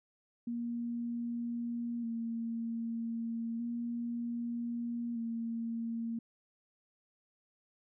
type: tone with vibrato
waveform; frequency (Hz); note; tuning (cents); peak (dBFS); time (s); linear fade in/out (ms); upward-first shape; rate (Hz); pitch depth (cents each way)
sine; 233.1; A#3; 0; -34; 0.47-6.19; 5; square; 0.32; 24
effects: none